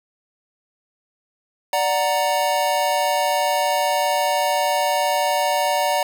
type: chord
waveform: square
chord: D augmented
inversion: none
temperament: equal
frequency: 587.3 / 740 / 932.3 Hz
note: D5 / F#5 / A#5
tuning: 0 / 0 / 0 cents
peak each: -23 dBFS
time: 1.73-6.03 s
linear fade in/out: 2 ms
effects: none